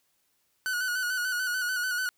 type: tone with vibrato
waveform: 45% pulse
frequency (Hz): 1480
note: F#6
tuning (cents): 0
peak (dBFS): -27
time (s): 0.66-2.09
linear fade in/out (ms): 0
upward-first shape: square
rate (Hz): 6.8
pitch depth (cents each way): 38
effects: white hiss -72 dBFS RMS until 2.17 s